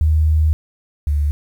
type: tone pair in turn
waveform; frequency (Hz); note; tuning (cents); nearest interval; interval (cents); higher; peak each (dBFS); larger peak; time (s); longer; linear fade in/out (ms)
sine; 77.78 / 73.19; D#2 / D2; 0 / -5; minor second; 105; first; -11 / -14; first; 0.01-0.53 / 1.07-1.31; first; 0
effects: 8-bit